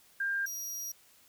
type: tone pair in turn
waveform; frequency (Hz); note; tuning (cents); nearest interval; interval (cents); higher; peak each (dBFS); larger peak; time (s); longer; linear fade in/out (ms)
sine / sawtooth; 1598 / 5738; G6 / F8; +33 / +46; octave + minor seventh; 2213; second; -29 / -34; first; 0.2-0.46 / 0.46-0.92; second; 5
effects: white hiss -62 dBFS RMS until 1.28 s